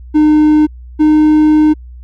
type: tone pair in turn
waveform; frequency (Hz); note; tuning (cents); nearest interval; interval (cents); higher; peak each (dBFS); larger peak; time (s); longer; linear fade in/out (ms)
triangle; 304.4 / 306.2; D#4 / D#4; -38 / -28; unison; 10; second; -3; neither; 0.14-0.67 / 0.99-1.74; second; 20
effects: added 61 Hz sine -29 dBFS peak until 2.03 s